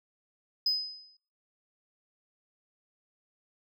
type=tone with exponential decay; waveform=sine; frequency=5030 Hz; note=D#8; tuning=18 cents sharp; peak=-21 dBFS; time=0.66-1.17 s; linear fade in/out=5 ms; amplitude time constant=110 ms; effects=noise-tail reverb RT60 0.4 s tail -22 dB re dry + tanh soft clip ceiling -21 dBFS